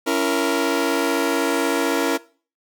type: chord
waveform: sawtooth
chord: A# diminished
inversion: first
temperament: just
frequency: 279.7 / 335.6 / 466.2 Hz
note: C#4 / E4 / A#4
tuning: +16 / +31 / 0 cents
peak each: -19 dBFS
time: 0.06-2.18 s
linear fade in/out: 20 ms
effects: noise-tail reverb RT60 0.4 s tail -20 dB re dry